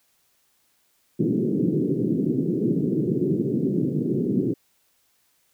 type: band-pass noise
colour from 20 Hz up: white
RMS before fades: -23 dBFS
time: 1.19-4.54 s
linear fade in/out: 10 ms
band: 130 to 390 Hz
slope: 48 dB/octave
effects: white hiss -66 dBFS RMS until 5.53 s